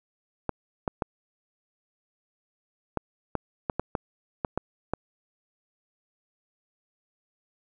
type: clicks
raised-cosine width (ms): 1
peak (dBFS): -12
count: 11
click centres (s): 0.493 / 0.878 / 1.022 / 2.973 / 3.353 / 3.698 / 3.796 / 3.952 / 4.448 / 4.576 / 4.936
effects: none